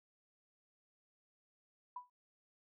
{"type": "tone with exponential decay", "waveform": "sine", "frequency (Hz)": 987.8, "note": "B5", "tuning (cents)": 0, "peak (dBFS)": -39, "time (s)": [1.96, 2.1], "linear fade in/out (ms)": 5, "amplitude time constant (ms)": 29, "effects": []}